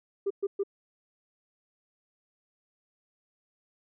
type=tone bursts; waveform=sine; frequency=397.3 Hz; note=G4; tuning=23 cents sharp; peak=-24 dBFS; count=3; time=0.26-0.635 s; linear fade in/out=10 ms; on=45 ms; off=120 ms; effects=tanh soft clip ceiling -22 dBFS